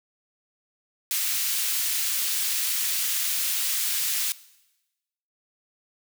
white high-pass noise, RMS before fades -26 dBFS, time 1.11-4.32 s, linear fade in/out 0 ms, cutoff 2100 Hz, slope 12 dB/octave, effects noise-tail reverb RT60 1.0 s tail -19 dB re dry

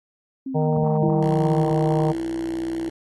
sine exponential sweep, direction down, 270 to 155.56 Hz, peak -26 dBFS, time 0.46-1.71 s, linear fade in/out 5 ms
harmonic tone, 154.6 Hz, D#3, 11 cents flat, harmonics 1 / 3 / 4 / 5 / 6, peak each -20 / -24 / -28 / -29 / -34 dBFS, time 0.54-2.13 s, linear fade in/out 20 ms
sine tone, 329.6 Hz, E4, in tune, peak -24 dBFS, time 1.03-2.89 s, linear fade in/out 0 ms
5% pulse tone with vibrato, 61.74 Hz, B1, in tune, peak -24 dBFS, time 1.21-2.9 s, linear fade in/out 10 ms, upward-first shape sine, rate 9.1 Hz, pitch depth 11 cents each way
effects AAC 32 kbps

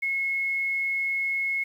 sine tone, 2176 Hz, C#7, 33 cents flat, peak -24 dBFS, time 0.02-1.64 s, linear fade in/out 10 ms, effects 9-bit

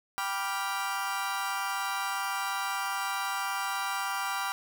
35% pulse chord, G dominant seventh, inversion none, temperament equal with one note detuned, 784 / 980.4 / 1174.7 / 1396.9 Hz, G5 / B5 / D6 / F6, 0 / -13 / 0 / 0 cents, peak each -34 dBFS, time 0.18-4.52 s, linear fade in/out 0 ms, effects none

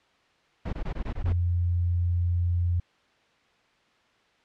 brown noise bursts, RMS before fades -30 dBFS, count 7, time 0.65-1.33 s, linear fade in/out 10 ms, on 80 ms, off 20 ms
sine tone, 87.31 Hz, F2, in tune, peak -22 dBFS, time 1.24-2.8 s, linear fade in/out 5 ms
effects white hiss -63 dBFS RMS until 4.44 s + low-pass 3000 Hz 12 dB/octave

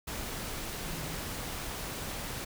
sine tone in noise, 162.3 Hz, E3, 27 cents flat, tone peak -43 dBFS, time 0.85-1.16 s, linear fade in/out 10 ms, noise pink, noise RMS -38 dBFS, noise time 0.07-2.45 s, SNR -8 dB, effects none

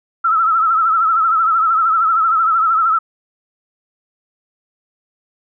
sine tone with vibrato, 1316 Hz, E6, 3 cents flat, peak -11 dBFS, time 0.24-2.99 s, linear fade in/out 10 ms, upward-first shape triangle, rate 13 Hz, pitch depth 87 cents each way, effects none

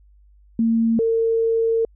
sine tone pair in turn, 227.7 / 454 Hz, A#3 / A#4, -40 / -46 cents, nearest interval octave, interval 1194 cents, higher second, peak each -15 / -16 dBFS, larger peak first, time 0.59-0.99 / 0.99-1.85 s, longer second, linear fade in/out 2 ms, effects added 50 Hz sine -49 dBFS peak until 1.95 s

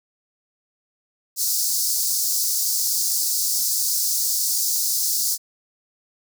pink high-pass noise, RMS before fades -22 dBFS, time 1.36-5.38 s, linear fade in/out 50 ms, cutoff 4700 Hz, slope 48 dB/octave, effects none

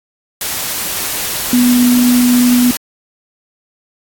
sine tone in noise, 245.8 Hz, B3, 8 cents flat, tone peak -7 dBFS, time 1.53-2.71 s, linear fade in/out 2 ms, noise white, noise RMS -19 dBFS, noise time 0.41-2.77 s, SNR +9 dB, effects AAC 64 kbps

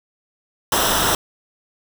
pink noise with comb filter, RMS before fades -18 dBFS, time 0.72-1.15 s, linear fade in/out 2 ms, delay 0.44 ms, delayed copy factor -0.7, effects none

